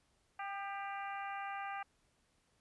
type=harmonic tone with a mistuned harmonic; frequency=396.1 Hz; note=G4; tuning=18 cents sharp; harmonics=2 / 3 / 4 / 5 / 6 / 7; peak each=-42 / -46 / -48 / -51 / -52 / -55 dBFS; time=0.39-1.83 s; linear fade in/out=5 ms; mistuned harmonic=3; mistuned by=+27 cents; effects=pink hiss -75 dBFS RMS until 2.6 s + resampled to 24000 Hz